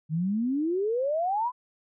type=exponential sweep; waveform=sine; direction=up; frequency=150 to 1026 Hz; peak=-24 dBFS; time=0.09-1.52 s; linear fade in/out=50 ms; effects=none